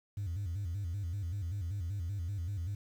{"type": "tone with vibrato", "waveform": "sine", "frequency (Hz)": 92.5, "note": "F#2", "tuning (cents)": 0, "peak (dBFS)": -32, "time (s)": [0.17, 2.75], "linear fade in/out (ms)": 5, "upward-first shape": "square", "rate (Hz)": 5.2, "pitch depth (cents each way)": 160, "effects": ["tanh soft clip ceiling -32 dBFS", "10-bit"]}